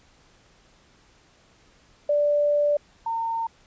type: tone pair in turn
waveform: sine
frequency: 586 / 911.8 Hz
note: D5 / A#5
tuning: -4 / -39 cents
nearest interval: minor sixth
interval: 765 cents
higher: second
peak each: -18 / -24 dBFS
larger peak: first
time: 2.09-2.77 / 3.06-3.47 s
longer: first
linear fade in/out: 5 ms
effects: pink hiss -58 dBFS RMS until 3.66 s + resampled to 16000 Hz